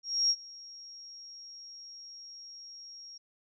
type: tone with ADSR envelope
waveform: sine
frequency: 5588 Hz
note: F8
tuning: in tune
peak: -22 dBFS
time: 0.03-3.18 s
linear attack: 270 ms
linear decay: 53 ms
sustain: -23 dB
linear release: 8 ms
effects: none